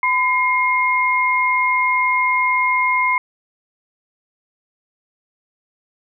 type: tone pair together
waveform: sine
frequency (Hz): 1009 / 2138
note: B5 / C7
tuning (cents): +37 / +37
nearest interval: octave + minor second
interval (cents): 1300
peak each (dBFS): -17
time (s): 0.03-3.18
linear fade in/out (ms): 2
effects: none